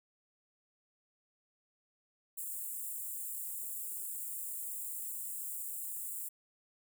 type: high-pass noise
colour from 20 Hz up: white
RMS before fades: -41 dBFS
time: 2.37-6.29 s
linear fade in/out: 10 ms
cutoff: 7300 Hz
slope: 96 dB/octave
effects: none